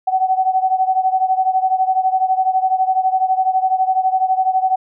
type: beating tone pair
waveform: sine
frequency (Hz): 750 / 762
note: F#5 / G5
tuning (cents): +23 / -49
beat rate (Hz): 12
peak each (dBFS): -15 / -18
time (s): 0.07-4.76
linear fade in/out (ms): 10
effects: none